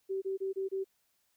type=tone bursts; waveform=sine; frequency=385.4 Hz; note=G4; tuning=29 cents flat; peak=-31 dBFS; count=5; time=0.09-0.844 s; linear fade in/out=20 ms; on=130 ms; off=26 ms; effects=white hiss -75 dBFS RMS until 1.36 s